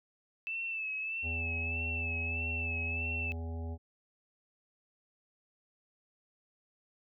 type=tone with vibrato; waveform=sine; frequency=2634 Hz; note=E7; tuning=2 cents flat; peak=-34 dBFS; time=0.47-3.32 s; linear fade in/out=0 ms; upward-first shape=sine; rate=1.6 Hz; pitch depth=49 cents each way
type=harmonic tone; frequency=82.41 Hz; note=E2; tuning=in tune; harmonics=1 / 3 / 5 / 7 / 9 / 10; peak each=-36 / -46 / -50 / -53 / -55 / -56 dBFS; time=1.22-3.78 s; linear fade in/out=50 ms
effects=none